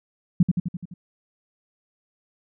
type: tone with echo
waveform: sine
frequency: 176.5 Hz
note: F3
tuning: 19 cents sharp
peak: -11 dBFS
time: 0.4-0.43 s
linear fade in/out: 5 ms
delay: 85 ms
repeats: 6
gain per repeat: -4 dB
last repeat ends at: 0.94 s
effects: none